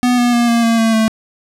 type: tone with pitch steps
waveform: square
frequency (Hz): 246.9 / 242.4 / 237.9 / 233.6 / 229.3 / 225.1 / 221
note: B3 / B3 / A#3 / A#3 / A#3 / A3 / A3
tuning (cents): 0 / -32 / +35 / +4 / -28 / +40 / +8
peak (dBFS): -11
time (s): 0.03-1.08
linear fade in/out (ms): 0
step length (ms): 150
effects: low-pass 11000 Hz 12 dB/octave